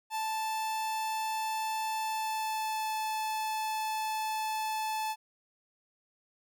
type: tone with pitch glide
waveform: 45% pulse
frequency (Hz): 878 to 870.4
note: A5 to A5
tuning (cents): -4 to -19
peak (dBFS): -31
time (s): 0.1-5.16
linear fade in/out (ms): 50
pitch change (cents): -15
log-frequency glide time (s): 2.01-2.93
effects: none